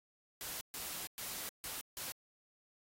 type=noise bursts at uneven times; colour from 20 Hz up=white; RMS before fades=-43 dBFS; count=5; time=0.41-0.61 / 0.74-1.07 / 1.18-1.49 / 1.64-1.81 / 1.97-2.12 s; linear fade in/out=0 ms; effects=AAC 48 kbps